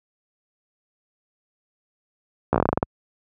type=slowing click train; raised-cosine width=1 ms; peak=-4 dBFS; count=11; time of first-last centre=2.53-2.829 s; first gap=14 ms; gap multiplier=1.16; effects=high-pass 60 Hz 12 dB/octave